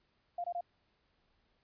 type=tone bursts; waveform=sine; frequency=699 Hz; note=F5; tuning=1 cent sharp; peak=-34 dBFS; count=3; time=0.38-0.609 s; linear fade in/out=5 ms; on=61 ms; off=23 ms; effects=pink hiss -75 dBFS RMS until 1.63 s + resampled to 11025 Hz